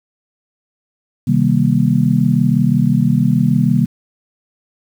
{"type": "chord", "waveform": "sine", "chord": "C minor seventh", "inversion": "none", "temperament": "just", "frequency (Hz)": [130.81, 156.98, 196.22, 235.5], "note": ["C3", "Eb3", "G3", "Bb3"], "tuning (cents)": [0, 16, 2, 18], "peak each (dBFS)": -16, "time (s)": [1.27, 3.86], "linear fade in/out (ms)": 10, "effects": ["7-bit"]}